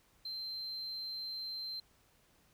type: tone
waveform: sine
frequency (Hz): 4122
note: C8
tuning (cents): -27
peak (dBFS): -37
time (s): 0.25-1.8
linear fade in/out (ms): 5
effects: tanh soft clip ceiling -37 dBFS + pink hiss -69 dBFS RMS until 2.53 s